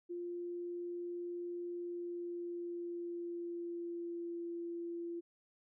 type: tone with pitch glide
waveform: sine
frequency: 349.2 to 341.4 Hz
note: F4 to F4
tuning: 0 to -39 cents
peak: -39 dBFS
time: 0.09-5.21 s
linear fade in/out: 20 ms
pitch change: -39 cents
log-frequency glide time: 1.68-4.48 s
effects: none